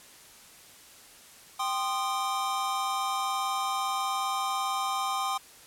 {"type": "chord", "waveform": "square", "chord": "C minor", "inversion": "second", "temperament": "equal with one note detuned", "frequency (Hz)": [784, 1046.5, 1228.1], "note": ["G5", "C6", "Eb6"], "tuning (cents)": [0, 0, -23], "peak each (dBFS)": -33, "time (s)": [1.59, 5.38], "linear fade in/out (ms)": 10, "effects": ["white hiss -52 dBFS RMS until 5.66 s", "low-pass 12000 Hz 12 dB/octave"]}